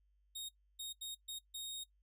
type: tone bursts at uneven times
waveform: sawtooth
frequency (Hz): 3729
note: A#7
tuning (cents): 0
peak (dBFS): -39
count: 5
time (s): 0.35-0.49 / 0.79-0.93 / 1.01-1.15 / 1.28-1.39 / 1.54-1.84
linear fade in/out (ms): 10
effects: noise-tail reverb RT60 0.1 s tail -21 dB re dry + added 50 Hz sine -70 dBFS peak until 2.02 s